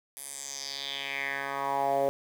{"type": "tone with band-pass filter sweep", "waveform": "10% pulse", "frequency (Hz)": 138.59, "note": "C#3", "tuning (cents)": 0, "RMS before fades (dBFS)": -32, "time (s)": [0.17, 2.09], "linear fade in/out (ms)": 0, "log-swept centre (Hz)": [11000, 540], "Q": 3.8, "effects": ["8-bit"]}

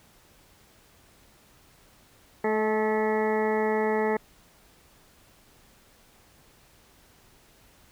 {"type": "harmonic tone with a mistuned harmonic", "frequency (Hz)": 216.6, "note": "A3", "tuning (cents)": -27, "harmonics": [1, 2, 3, 4, 5, 6, 8, 9, 10], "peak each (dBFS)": [-30, -25, -34, -30, -41, -40, -38, -36, -41], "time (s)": [2.44, 4.17], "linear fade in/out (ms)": 5, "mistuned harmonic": 3, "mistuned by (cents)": -21, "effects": ["pink hiss -58 dBFS RMS until 7.91 s"]}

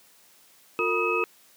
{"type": "tone cluster", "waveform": "sine", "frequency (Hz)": [357.7, 454.5, 968, 1250, 2576], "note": ["F4", "A#4", "B5", "D#6", "E7"], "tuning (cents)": [41, -44, -35, 8, -41], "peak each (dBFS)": [-29, -28, -35, -28, -27], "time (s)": [0.79, 1.24], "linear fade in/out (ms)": 0, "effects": ["white hiss -57 dBFS RMS until 1.56 s", "high-pass 150 Hz 12 dB/octave"]}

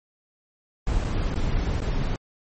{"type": "noise with dropouts", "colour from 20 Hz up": "brown", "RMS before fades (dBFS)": -24, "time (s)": [0.87, 2.16], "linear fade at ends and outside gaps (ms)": 1, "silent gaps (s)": [[1.042, 1.047], [1.344, 1.358], [1.804, 1.818]], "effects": ["MP3 32 kbps"]}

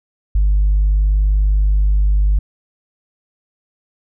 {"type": "tone", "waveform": "sine", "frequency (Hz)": 50.3, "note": "G1", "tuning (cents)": 45, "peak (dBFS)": -9, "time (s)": [0.35, 2.39], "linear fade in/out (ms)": 5, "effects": ["tanh soft clip ceiling -8 dBFS"]}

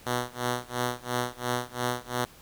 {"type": "tone with tremolo", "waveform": "5% pulse", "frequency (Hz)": 122.9, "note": "B2", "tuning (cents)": -8, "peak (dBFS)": -14, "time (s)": [0.06, 2.25], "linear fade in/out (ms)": 5, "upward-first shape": "sine", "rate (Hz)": 2.9, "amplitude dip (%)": 95, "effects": ["pink hiss -52 dBFS RMS until 2.41 s"]}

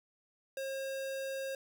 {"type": "tone", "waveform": "square", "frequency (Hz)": 538, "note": "C5", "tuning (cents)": 48, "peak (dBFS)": -37, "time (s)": [0.57, 1.55], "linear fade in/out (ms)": 2, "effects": []}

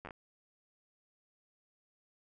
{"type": "slowing click train", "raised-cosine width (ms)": 0.5, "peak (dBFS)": -30, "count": 5, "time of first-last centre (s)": [0.05, 0.108], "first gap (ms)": 10, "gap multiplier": 1.25, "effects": []}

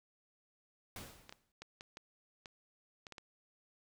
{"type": "noise with exponential decay", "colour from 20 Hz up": "pink", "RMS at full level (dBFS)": -45, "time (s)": [0.96, 1.52], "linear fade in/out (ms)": 2, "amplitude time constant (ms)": 120}
{"type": "clicks", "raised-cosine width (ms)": 0.2, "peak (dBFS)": -31, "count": 9, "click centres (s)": [1.294, 1.325, 1.62, 1.809, 1.971, 2.458, 3.068, 3.123, 3.182]}
{"effects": []}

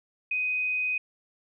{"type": "tone", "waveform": "sine", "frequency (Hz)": 2503, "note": "D#7", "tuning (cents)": 10, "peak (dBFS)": -25, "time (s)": [0.31, 0.98], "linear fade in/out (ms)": 5, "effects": []}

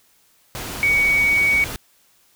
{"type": "tone in noise", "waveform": "sine", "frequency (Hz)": 2245, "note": "C#7", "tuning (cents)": 21, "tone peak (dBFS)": -14, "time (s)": [0.83, 1.64], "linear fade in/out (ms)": 0, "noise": "pink", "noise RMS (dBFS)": -30, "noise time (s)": [0.55, 1.76], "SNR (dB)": 13, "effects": ["white hiss -58 dBFS RMS until 2.35 s"]}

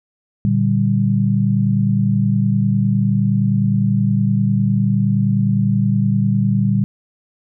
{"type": "chord", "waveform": "sine", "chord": "G minor", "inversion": "first", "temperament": "equal", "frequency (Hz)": [116.54, 146.83, 196], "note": ["Bb2", "D3", "G3"], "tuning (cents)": [0, 0, 0], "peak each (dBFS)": [-17, -20, -16], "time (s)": [0.45, 6.84], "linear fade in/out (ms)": 0, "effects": []}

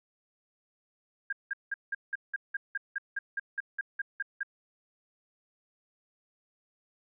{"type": "tone bursts", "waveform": "sine", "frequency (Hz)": 1611, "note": "G6", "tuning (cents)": 47, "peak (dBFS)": -29, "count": 16, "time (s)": [1.3, 4.432], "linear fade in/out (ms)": 5, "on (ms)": 27, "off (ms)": 180, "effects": []}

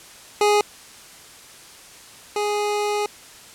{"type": "tone pair in turn", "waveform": "25% pulse", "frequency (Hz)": [415.3, 415.3], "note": ["G#4", "G#4"], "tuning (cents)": [0, 0], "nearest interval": "unison", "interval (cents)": 0, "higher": "neither", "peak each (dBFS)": [-11, -17], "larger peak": "first", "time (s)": [[0.41, 0.61], [2.36, 3.06]], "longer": "second", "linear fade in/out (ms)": 2, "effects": ["white hiss -44 dBFS RMS until 3.54 s", "low-pass 10000 Hz 12 dB/octave"]}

